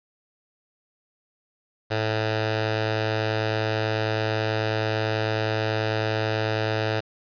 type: tone with notch filter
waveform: 10% pulse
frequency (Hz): 109.2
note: A2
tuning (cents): -13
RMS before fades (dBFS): -25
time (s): 1.9-7.01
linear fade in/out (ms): 20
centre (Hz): 240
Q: 0.87
effects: resampled to 11025 Hz + 7-bit